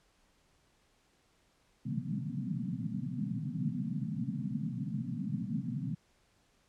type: band-pass noise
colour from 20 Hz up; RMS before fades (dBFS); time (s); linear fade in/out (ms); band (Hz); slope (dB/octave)
pink; -36; 1.85-5.95; 10; 120 to 260; 96
effects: pink hiss -70 dBFS RMS until 6.68 s + low-pass 9000 Hz 12 dB/octave